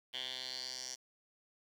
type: tone with band-pass filter sweep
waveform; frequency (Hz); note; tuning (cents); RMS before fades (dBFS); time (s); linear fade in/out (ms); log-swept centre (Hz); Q
10% pulse; 128.2; C3; -35; -43; 0.13-0.96; 20; 3200 to 5800; 5.2
effects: 10-bit